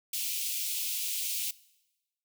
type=high-pass noise; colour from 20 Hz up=white; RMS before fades=-33 dBFS; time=0.13-1.51 s; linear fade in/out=5 ms; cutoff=2400 Hz; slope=48 dB/octave; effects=noise-tail reverb RT60 1.0 s tail -21 dB re dry